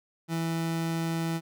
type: tone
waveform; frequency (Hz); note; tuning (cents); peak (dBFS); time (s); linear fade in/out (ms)
30% pulse; 164.81; E3; 0; -25; 0.28-1.41; 50
effects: none